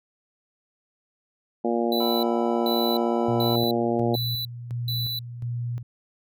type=harmonic tone; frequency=117.5 Hz; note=A#2; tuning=14 cents sharp; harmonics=2 / 3 / 4 / 5 / 6 / 7; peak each=-26 / -26 / -29 / -30 / -30 / -34 dBFS; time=1.64-4.16 s; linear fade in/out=10 ms
type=tone bursts; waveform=square; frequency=3971 Hz; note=B7; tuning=9 cents sharp; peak=-28 dBFS; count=5; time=1.92-5.19 s; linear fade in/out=2 ms; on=310 ms; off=430 ms
type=chord; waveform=triangle; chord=E minor; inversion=first; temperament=equal with one note detuned; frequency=766.5 / 987.8 / 1318.5 Hz; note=G5 / B5 / E6; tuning=-39 / 0 / 0 cents; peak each=-34 / -32 / -38 dBFS; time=2-3.56 s; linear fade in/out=5 ms
type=tone with tremolo; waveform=sine; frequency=119.9 Hz; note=A#2; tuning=49 cents sharp; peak=-26 dBFS; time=3.28-5.83 s; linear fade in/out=5 ms; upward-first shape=square; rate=1.4 Hz; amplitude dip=60%
effects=none